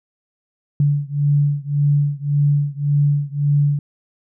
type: beating tone pair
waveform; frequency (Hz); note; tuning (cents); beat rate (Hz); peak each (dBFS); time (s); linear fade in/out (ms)
sine; 143.7 / 145.5; D3 / D3; -37 / -16; 1.8; -17 / -18; 0.8-3.79; 2
effects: none